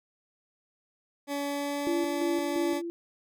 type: tone with pitch glide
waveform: 20% pulse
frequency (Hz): 284.3 to 287.4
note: C#4 to D4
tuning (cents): +44 to -37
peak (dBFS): -25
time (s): 1.27-2.82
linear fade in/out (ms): 50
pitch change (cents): +19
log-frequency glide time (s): 1.45-1.91
type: tone with tremolo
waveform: sine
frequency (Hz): 340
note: F4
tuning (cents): -46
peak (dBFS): -26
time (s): 1.87-2.9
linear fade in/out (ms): 0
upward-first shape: square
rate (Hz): 2.9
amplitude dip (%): 50
effects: none